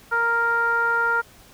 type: tone with low-pass filter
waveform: 15% pulse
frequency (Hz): 466.2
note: A#4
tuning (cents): 0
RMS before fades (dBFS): -21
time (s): 0.11-1.22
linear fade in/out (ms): 20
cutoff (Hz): 1300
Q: 8.4
effects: pink hiss -50 dBFS RMS until 1.53 s